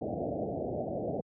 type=low-pass noise; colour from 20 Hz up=white; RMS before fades=-34 dBFS; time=0.01-1.21 s; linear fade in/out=5 ms; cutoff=740 Hz; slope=96 dB/octave; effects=high-pass 100 Hz 12 dB/octave